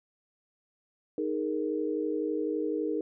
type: chord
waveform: sine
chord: D# suspended fourth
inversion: none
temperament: just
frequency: 311.1 / 414.8 / 466.7 Hz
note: D#4 / G#4 / A#4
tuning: 0 / -2 / +2 cents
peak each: -31 / -33 / -33 dBFS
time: 1.18-3.01 s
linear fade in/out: 2 ms
effects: none